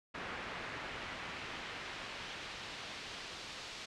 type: noise with band-pass filter sweep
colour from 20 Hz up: brown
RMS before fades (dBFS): -45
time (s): 0.14-3.86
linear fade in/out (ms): 10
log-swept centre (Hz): 1800 to 4500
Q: 1
effects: low-pass 8000 Hz 12 dB/octave